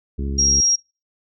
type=harmonic tone; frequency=69 Hz; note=C#2; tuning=7 cents flat; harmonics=1 / 2 / 3 / 4 / 5 / 6; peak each=-23 / -33 / -30 / -35 / -36 / -38 dBFS; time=0.18-0.61 s; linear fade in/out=10 ms
type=tone; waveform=sine; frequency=5620 Hz; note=F8; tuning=10 cents sharp; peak=-14 dBFS; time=0.38-0.76 s; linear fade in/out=10 ms
effects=noise-tail reverb RT60 0.3 s tail -23 dB re dry